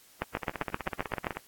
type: two click trains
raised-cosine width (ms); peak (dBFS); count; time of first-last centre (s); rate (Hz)
0.5; -17 / -13; 17 / 9; 0.37-1.37 / 0.22-1.268; 16 / 7.63
effects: white hiss -58 dBFS RMS until 1.47 s + AAC 64 kbps